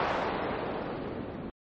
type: noise with low-pass filter sweep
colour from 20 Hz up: blue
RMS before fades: -33 dBFS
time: 0-1.5 s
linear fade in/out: 0 ms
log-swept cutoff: 820 to 250 Hz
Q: 0.82
effects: low-pass 4000 Hz 12 dB/octave + MP3 32 kbps